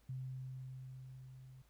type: tone with level ramp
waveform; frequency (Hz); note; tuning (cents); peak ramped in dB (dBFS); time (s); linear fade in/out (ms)
sine; 130; C3; -11; -40 to -54; 0.09-1.62; 5
effects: added 54 Hz sine -69 dBFS peak until 1.69 s + pink hiss -74 dBFS RMS until 1.69 s